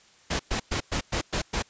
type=noise bursts; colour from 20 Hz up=pink; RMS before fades=-27 dBFS; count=7; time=0.3-1.625 s; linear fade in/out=10 ms; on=95 ms; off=110 ms; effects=white hiss -57 dBFS RMS until 1.69 s + resampled to 16000 Hz